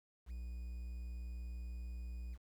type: tone with quantisation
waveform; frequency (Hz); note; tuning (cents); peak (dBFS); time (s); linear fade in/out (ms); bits
triangle; 60.2; B1; -44; -40; 0.26-2.38; 50; 11
effects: none